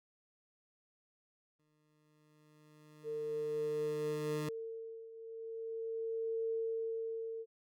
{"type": "tone with exponential growth", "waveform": "20% pulse", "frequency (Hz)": 152, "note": "D#3", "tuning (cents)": -40, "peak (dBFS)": -31, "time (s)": [1.59, 4.49], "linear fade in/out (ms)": 5, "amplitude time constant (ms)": 630}
{"type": "tone with tremolo", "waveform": "sine", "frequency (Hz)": 451.8, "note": "A4", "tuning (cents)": 46, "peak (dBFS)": -33, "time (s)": [3.03, 7.46], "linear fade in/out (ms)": 50, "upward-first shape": "triangle", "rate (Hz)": 0.36, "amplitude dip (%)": 85}
{"effects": []}